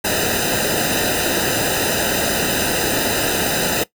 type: noise with comb filter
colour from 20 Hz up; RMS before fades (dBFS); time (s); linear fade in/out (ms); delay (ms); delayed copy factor
pink; -19; 0.04-3.84; 10; 0.9; -0.9
effects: noise-tail reverb RT60 0.1 s tail -18 dB re dry

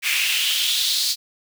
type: noise with high-pass filter sweep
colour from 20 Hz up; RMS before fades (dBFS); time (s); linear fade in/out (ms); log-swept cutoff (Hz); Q
pink; -21; 0.02-1.16; 50; 2300 to 4500; 4
effects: none

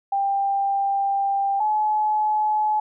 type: tone pair in turn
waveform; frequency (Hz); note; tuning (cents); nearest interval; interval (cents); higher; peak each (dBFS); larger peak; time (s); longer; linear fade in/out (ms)
sine; 792 / 853.1; G5 / G#5; +18 / +46; minor second; 128; second; -19 / -18; second; 0.12-1.6 / 1.6-2.8; first; 5
effects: none

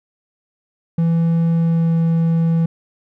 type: tone with pitch glide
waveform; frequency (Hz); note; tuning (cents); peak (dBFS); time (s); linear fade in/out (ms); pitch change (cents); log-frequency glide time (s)
triangle; 166.3 to 165.15; E3 to E3; +16 to +4; -11; 0.98-2.66; 5; -12; 1.52-1.95
effects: none

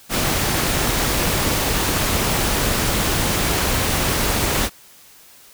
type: noise with amplitude modulation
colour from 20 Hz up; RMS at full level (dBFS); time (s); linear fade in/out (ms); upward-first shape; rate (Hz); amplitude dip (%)
pink; -18; 0.09-4.7; 50; sine; 250; 35
effects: white hiss -47 dBFS RMS until 5.53 s

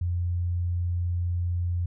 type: tone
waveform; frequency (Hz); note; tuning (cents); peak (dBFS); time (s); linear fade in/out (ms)
sine; 87.6; F2; +6; -24; 0.01-1.86; 5
effects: none

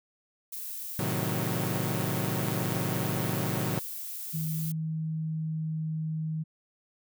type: noise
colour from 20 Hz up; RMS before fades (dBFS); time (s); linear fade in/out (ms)
violet; -38; 0.52-4.72; 5
type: chord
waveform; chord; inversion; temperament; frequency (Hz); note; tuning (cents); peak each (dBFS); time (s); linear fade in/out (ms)
sawtooth; A diminished seventh; none; equal; 110 / 130.81 / 155.56 / 185; A2 / C3 / Eb3 / Gb3; 0 / 0 / 0 / 0; -30; 0.99-3.79; 0
type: tone with pitch glide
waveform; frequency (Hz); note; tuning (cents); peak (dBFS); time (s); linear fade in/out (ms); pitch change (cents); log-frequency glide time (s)
sine; 159.1 to 157.82; D#3 to D#3; +39 to +25; -29; 4.33-6.44; 20; -14; 4.59-5.87
effects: none

